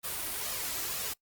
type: noise with flanger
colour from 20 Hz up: white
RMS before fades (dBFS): -35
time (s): 0.03-1.14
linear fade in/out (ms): 20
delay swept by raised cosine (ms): 1.6 to 3.1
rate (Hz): 2.1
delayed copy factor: +0.5
effects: noise-tail reverb RT60 0.1 s tail -22 dB re dry + Opus 32 kbps